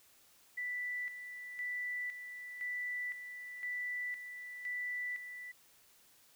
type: tone with tremolo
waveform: sine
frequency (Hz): 1975.5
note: B6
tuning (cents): 0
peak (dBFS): -36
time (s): 0.57-5.52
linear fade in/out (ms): 10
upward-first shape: square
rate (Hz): 0.98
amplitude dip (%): 60
effects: white hiss -65 dBFS RMS until 6.35 s